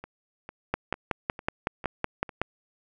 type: two click trains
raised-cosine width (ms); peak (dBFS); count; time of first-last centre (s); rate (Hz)
0.5; -10 / -24; 10 / 6; 0.74-2.416 / 0.04-2.292; 5.37 / 2.22
effects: none